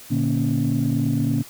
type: tone cluster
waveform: sine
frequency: 117.3 / 146.2 / 234.2 / 277.8 Hz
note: A#2 / D3 / A#3 / C#4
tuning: +11 / -7 / +8 / +4 cents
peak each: -23 dBFS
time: 0.1-1.43 s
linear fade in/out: 20 ms
effects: tanh soft clip ceiling -12 dBFS + white hiss -43 dBFS RMS until 1.49 s